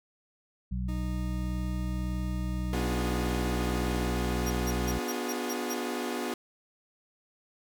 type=harmonic tone; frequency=61.74 Hz; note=B1; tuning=in tune; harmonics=1 / 2 / 3; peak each=-31 / -37 / -35 dBFS; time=0.71-4.99 s; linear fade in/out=10 ms
type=tone; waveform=40% pulse; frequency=308.2 Hz; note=D#4; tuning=16 cents flat; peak=-39 dBFS; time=0.88-4.1 s; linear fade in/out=10 ms
type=chord; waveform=sawtooth; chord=B diminished seventh; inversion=none; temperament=equal with one note detuned; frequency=246.9 / 293.7 / 357 / 415.3 Hz; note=B3 / D4 / F4 / Ab4; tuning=0 / 0 / +38 / 0 cents; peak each=-31 / -35 / -32 / -34 dBFS; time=2.73-6.34 s; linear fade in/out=2 ms
type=tone bursts; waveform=sawtooth; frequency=5680 Hz; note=F8; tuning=28 cents sharp; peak=-32 dBFS; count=7; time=4.46-5.742 s; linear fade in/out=10 ms; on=46 ms; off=160 ms
effects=none